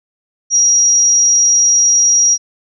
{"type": "tone with amplitude modulation", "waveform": "sine", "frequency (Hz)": 5710, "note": "F8", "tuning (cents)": 37, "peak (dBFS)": -6, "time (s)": [0.5, 2.38], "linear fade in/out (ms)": 50, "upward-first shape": "sine", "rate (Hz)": 289, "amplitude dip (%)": 30, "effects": []}